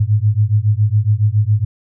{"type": "beating tone pair", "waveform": "sine", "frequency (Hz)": [102.3, 109.5], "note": ["G#2", "A2"], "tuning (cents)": [-26, -8], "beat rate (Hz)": 7.2, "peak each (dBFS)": -14, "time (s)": [0, 1.65], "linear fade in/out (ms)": 10, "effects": []}